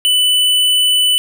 sine tone with hard clipping, 2987 Hz, F#7, 16 cents sharp, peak -11 dBFS, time 0.05-1.18 s, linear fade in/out 0 ms, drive 15 dB, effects none

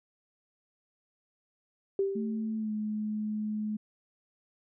sine tone with exponential decay, 392 Hz, G4, in tune, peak -23 dBFS, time 1.99-2.64 s, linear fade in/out 2 ms, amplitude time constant 140 ms
sine tone with pitch glide, 220 to 213.1 Hz, A3 to G#3, 0 to +45 cents, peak -30 dBFS, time 2.15-3.77 s, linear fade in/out 10 ms, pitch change -55 cents, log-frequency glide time 2.57-2.72 s
effects none

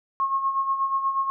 sine tone with tremolo, 1084 Hz, C#6, 39 cents flat, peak -19 dBFS, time 0.2-1.3 s, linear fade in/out 0 ms, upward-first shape sine, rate 8.3 Hz, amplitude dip 60%, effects none

